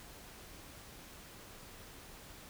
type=silence; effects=pink hiss -53 dBFS RMS until 2.49 s